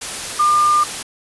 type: tone in noise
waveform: sine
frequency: 1200 Hz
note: D6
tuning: 37 cents sharp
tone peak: -11 dBFS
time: 0.39-0.84 s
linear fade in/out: 10 ms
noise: white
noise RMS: -26 dBFS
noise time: 0.01-1.03 s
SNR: +12 dB
effects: resampled to 24000 Hz